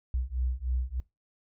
sine beating tone pair, 61.1 / 64.4 Hz, B1 / C2, -18 / -27 cents, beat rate 3.3 Hz, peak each -31 dBFS, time 0.14-1 s, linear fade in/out 0 ms, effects noise-tail reverb RT60 0.2 s tail -20 dB re dry

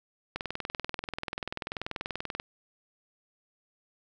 click train, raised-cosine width 0.3 ms, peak -17 dBFS, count 43, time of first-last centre 0.36-2.399 s, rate 20.6 Hz, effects none

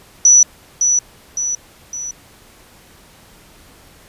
sine tone with echo, 5920 Hz, F#8, in tune, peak -5 dBFS, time 0.25-0.43 s, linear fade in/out 2 ms, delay 560 ms, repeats 3, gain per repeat -6 dB, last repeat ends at 2.11 s, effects pink hiss -46 dBFS RMS until 4.08 s + resampled to 32000 Hz

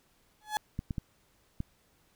35% pulse tone with exponential growth, 850 Hz, G#5, 40 cents sharp, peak -23 dBFS, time 0.41-0.57 s, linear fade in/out 0 ms, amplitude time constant 33 ms
clicks, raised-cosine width 5 ms, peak -21 dBFS, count 4, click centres 0.791 / 0.908 / 0.982 / 1.604 s
effects pink hiss -68 dBFS RMS until 2.15 s

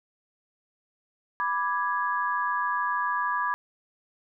sine chord, G# diminished, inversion first, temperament equal, 987.8 / 1174.7 / 1661.2 Hz, B5 / D6 / G#6, 0 / 0 / 0 cents, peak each -28 / -29 / -30 dBFS, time 1.4-3.54 s, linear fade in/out 0 ms, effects none

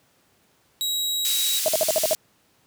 sawtooth tone, 3845 Hz, B7, 47 cents flat, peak -20 dBFS, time 0.81-1.59 s, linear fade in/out 0 ms
white band-pass noise, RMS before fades -26 dBFS, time 1.25-2.15 s, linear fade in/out 0 ms, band 3200 to 15000 Hz, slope 12 dB/octave
sine tone bursts, 634 Hz, D#5, 32 cents sharp, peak -17 dBFS, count 7, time 1.66-2.132 s, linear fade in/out 0 ms, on 22 ms, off 53 ms
effects pink hiss -62 dBFS RMS until 2.66 s + high-pass 100 Hz 12 dB/octave

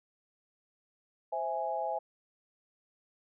sine chord, C augmented, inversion none, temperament equal, 523.3 / 659.3 / 830.6 Hz, C5 / E5 / G#5, 0 / 0 / 0 cents, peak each -38 / -35 / -34 dBFS, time 1.32-1.99 s, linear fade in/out 10 ms, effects none

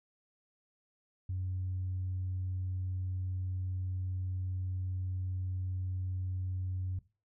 sine tone, 92.5 Hz, F#2, in tune, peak -32 dBFS, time 1.29-6.99 s, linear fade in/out 5 ms, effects noise-tail reverb RT60 0.3 s tail -17 dB re dry + tanh soft clip ceiling -29 dBFS

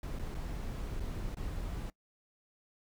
brown noise with dropouts, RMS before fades -38 dBFS, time 0.03-1.9 s, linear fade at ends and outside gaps 2 ms, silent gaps 0.189-0.193 / 0.345-0.349 / 0.998-1.003 / 1.347-1.369 s, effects noise-tail reverb RT60 0.1 s tail -22 dB re dry

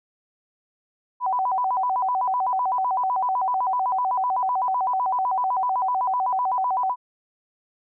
sine tone with vibrato, 868 Hz, A5, 24 cents flat, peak -20 dBFS, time 1.2-6.96 s, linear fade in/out 50 ms, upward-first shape square, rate 7.9 Hz, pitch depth 230 cents each way, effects none

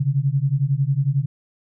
sine beating tone pair, 132.9 / 143.9 Hz, C3 / D3, +27 / -35 cents, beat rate 11 Hz, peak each -20 dBFS, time 0-1.26 s, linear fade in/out 10 ms, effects none

